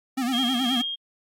square tone with vibrato, 251.2 Hz, B3, 30 cents sharp, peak -24 dBFS, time 0.17-0.82 s, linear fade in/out 10 ms, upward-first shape sine, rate 9.4 Hz, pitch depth 120 cents each way
sine tone with tremolo, 3232 Hz, G#7, 48 cents flat, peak -23 dBFS, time 0.32-0.96 s, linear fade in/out 20 ms, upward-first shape triangle, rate 2.9 Hz, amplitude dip 45%
effects AAC 48 kbps

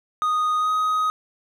triangle tone with pitch glide, 1240 to 1255.9 Hz, D#6 to D#6, -6 to +16 cents, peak -17 dBFS, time 0.22-1.1 s, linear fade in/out 0 ms, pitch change +22 cents, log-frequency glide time 0.58-0.7 s, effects none

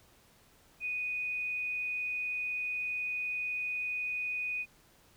sine tone with vibrato, 2482 Hz, D#7, 5 cents flat, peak -32 dBFS, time 0.8-4.66 s, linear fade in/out 50 ms, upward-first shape triangle, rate 20 Hz, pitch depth 8 cents each way, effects pink hiss -63 dBFS RMS until 5.16 s

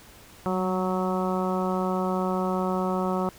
harmonic tone with a mistuned harmonic, 185 Hz, F#3, in tune, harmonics 1 / 2 / 3 / 4 / 5 / 6 / 7, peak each -27 / -30 / -32 / -33 / -34 / -35 / -35 dBFS, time 0.46-3.29 s, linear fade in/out 0 ms, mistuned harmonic 1, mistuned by +21 cents, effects pink hiss -50 dBFS RMS until 3.38 s

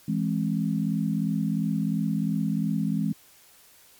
sine chord, E augmented, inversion none, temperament equal with one note detuned, 164.81 / 207.7 / 264.7 Hz, E3 / G#3 / B#3, 0 / 0 / +20 cents, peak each -27 / -26 / -30 dBFS, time 0.08-3.13 s, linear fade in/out 5 ms, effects white hiss -55 dBFS RMS until 3.99 s + MP3 96 kbps

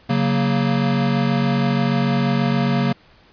square chord, F# major, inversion second, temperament equal, 138.59 / 185 / 233.1 Hz, C#3 / F#3 / A#3, 0 / 0 / 0 cents, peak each -21 / -23 / -21 dBFS, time 0.09-2.93 s, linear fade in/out 10 ms, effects pink hiss -52 dBFS RMS until 3.32 s + resampled to 11025 Hz

